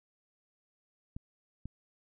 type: clicks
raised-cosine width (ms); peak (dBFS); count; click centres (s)
5; -28; 2; 1.165 / 1.656
effects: none